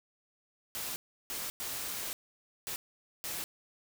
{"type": "noise bursts at uneven times", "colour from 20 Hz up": "white", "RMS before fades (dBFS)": -38, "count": 5, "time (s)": [[0.75, 0.96], [1.3, 1.5], [1.6, 2.13], [2.67, 2.76], [3.24, 3.44]], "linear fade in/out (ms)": 0, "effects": []}